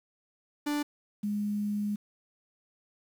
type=tone pair in turn; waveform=45% pulse / sine; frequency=293.7 / 206.9 Hz; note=D4 / G#3; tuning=0 / -6 cents; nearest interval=tritone; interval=606 cents; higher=first; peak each=-28 dBFS; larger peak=neither; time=0.66-0.83 / 1.23-1.96 s; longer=second; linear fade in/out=10 ms; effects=9-bit